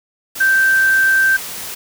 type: tone in noise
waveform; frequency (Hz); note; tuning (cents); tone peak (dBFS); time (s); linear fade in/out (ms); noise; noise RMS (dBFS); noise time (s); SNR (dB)
sine; 1563; G6; -6; -10; 0.4-1.37; 10; white; -28; 0.35-1.75; +15
effects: none